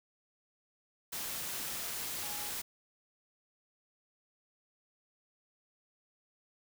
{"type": "tone in noise", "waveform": "sine", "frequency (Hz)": 830.6, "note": "G#5", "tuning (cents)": 0, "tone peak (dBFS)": -49, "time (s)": [2.22, 2.5], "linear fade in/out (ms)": 10, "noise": "white", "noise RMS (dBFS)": -39, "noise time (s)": [1.12, 2.62], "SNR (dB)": -13, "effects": []}